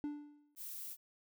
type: tone with exponential decay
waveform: triangle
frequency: 293.7 Hz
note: D4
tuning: in tune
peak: -33 dBFS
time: 0.04-0.55 s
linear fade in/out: 0 ms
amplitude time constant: 110 ms
type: noise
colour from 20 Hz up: violet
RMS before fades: -46 dBFS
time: 0.56-0.97 s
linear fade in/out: 50 ms
effects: none